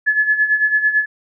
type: tone with tremolo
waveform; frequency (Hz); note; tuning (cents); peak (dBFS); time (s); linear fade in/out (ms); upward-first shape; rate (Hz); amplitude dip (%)
sine; 1714; A6; -46; -10; 0.06-1.06; 20; sine; 9; 70
effects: none